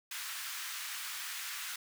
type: high-pass noise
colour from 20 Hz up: pink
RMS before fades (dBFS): -41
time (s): 0.11-1.76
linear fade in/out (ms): 5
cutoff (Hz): 1300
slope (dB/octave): 24
effects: none